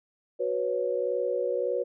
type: chord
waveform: sine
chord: F# suspended fourth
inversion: none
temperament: just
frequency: 370 / 493.3 / 555 Hz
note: F#4 / B4 / C#5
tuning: 0 / -2 / +2 cents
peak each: -32 / -28 / -30 dBFS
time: 0.39-1.84 s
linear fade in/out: 20 ms
effects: none